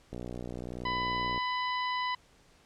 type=click train; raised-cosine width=2 ms; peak=-26 dBFS; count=77; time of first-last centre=0.13-1.378 s; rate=60.9 Hz
type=harmonic tone; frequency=999 Hz; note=B5; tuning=20 cents sharp; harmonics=1 / 2 / 3 / 4 / 5; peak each=-31 / -36 / -41 / -43 / -47 dBFS; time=0.85-2.15 s; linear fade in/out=5 ms
effects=pink hiss -62 dBFS RMS until 2.65 s + low-pass 8000 Hz 12 dB/octave